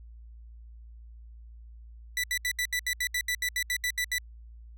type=tone bursts; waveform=sawtooth; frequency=1975.5 Hz; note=B6; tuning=in tune; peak=-23 dBFS; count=15; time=2.17-4.183 s; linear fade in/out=2 ms; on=67 ms; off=72 ms; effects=added 57 Hz sine -45 dBFS peak until 4.77 s